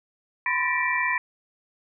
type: tone cluster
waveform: sine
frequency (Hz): 998 / 1038 / 1778 / 1932 / 2344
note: B5 / C6 / A6 / B6 / D7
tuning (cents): +18 / -14 / +18 / -39 / -4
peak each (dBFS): -28 / -33 / -29 / -27 / -27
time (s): 0.46-1.18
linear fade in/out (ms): 2
effects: none